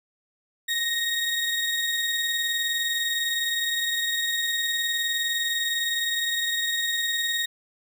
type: tone pair together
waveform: 35% pulse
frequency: 1864.7 / 3749 Hz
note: A#6 / A#7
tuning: 0 / +9 cents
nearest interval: octave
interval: 1209 cents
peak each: -25 dBFS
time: 0.68-7.46 s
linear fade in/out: 10 ms
effects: none